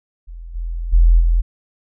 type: tone with level steps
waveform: sine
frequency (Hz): 42.05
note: E1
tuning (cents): +35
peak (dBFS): -30 / -21 / -7 / -11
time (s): 0.27-1.42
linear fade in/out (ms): 20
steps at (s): 0.54 / 0.92 / 1.19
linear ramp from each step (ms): 20
effects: none

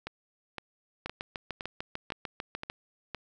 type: two click trains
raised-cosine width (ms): 0.3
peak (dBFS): -20 / -19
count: 7 / 12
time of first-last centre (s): 0.07-3.147 / 1.06-2.699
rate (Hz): 1.95 / 6.71
effects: none

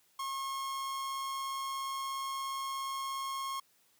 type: tone with amplitude modulation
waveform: 45% pulse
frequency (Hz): 1082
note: C#6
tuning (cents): -42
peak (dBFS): -34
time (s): 0.19-3.6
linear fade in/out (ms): 5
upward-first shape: sine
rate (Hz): 137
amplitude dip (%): 25
effects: white hiss -69 dBFS RMS until 3.99 s + high-pass 80 Hz 12 dB/octave

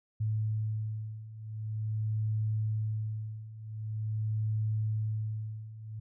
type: beating tone pair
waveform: sine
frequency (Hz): 108.2 / 108.65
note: A2 / A2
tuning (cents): -29 / -21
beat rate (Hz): 0.45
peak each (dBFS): -35 / -32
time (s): 0.2-6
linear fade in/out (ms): 10
effects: none

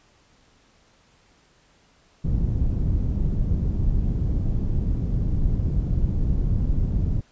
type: low-pass noise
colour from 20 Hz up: pink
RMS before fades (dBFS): -22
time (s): 2.24-7.21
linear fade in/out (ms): 10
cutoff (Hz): 150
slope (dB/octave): 12
effects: pink hiss -59 dBFS RMS until 7.31 s + resampled to 16000 Hz

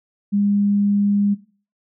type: tone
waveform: sine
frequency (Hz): 202.9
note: G#3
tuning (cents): -40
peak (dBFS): -15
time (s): 0.32-1.35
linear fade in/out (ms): 20
effects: noise-tail reverb RT60 0.4 s tail -18 dB re dry

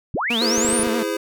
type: linear sweep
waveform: sine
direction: up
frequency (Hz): 61.74 to 9956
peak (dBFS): -20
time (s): 0.14-0.83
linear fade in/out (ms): 0
type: tone with vibrato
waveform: sawtooth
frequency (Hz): 230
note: A#3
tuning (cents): -23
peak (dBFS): -18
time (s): 0.3-1.03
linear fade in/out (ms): 5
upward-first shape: sine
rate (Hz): 9.4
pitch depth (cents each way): 71
type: chord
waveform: square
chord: E augmented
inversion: none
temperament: just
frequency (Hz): 329.6 / 412 / 515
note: E4 / G#4 / B#4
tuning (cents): 0 / -14 / -28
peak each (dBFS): -27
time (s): 0.41-1.17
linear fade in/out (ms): 5
type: clicks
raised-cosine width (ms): 3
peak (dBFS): -21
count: 7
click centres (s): 0.58 / 0.648 / 0.689 / 0.73 / 0.795 / 0.833 / 0.871
effects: none

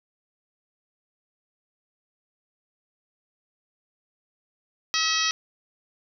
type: harmonic tone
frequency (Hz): 643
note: E5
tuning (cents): -43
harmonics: 2 / 3 / 4 / 5 / 6 / 7 / 8 / 9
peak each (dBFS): -30 / -30 / -30 / -30 / -30 / -30 / -30 / -30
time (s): 4.94-5.31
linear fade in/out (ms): 0
effects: none

